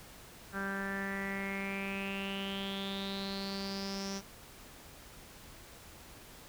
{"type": "tone with low-pass filter sweep", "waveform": "sawtooth", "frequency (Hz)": 196, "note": "G3", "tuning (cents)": 0, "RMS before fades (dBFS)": -38, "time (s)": [0.52, 4.22], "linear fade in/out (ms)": 50, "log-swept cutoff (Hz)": [1500, 5800], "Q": 8.6, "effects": ["pink hiss -53 dBFS RMS until 6.48 s"]}